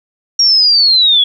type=linear sweep; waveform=sine; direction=down; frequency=5630 to 3322 Hz; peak=-6 dBFS; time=0.39-1.24 s; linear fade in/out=5 ms; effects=8-bit